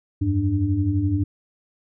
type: tone cluster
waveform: sine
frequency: 87.2 / 99 / 294.7 Hz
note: F2 / G2 / D4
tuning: -2 / +18 / +6 cents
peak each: -26 / -21 / -23 dBFS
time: 0.21-1.24 s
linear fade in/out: 10 ms
effects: none